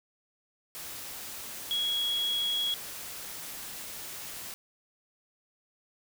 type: tone in noise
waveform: sine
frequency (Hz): 3324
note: G#7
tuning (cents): +1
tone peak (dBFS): -27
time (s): 1.71-2.74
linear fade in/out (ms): 0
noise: white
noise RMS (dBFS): -41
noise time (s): 0.75-4.54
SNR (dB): +11
effects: none